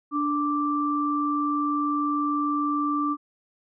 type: tone pair together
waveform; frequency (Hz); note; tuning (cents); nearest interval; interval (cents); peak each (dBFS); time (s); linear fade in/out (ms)
sine; 293.3 / 1173.2; D4 / D6; -2 / -2; 2 octaves; 2400; -25; 0.11-3.17; 50
effects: none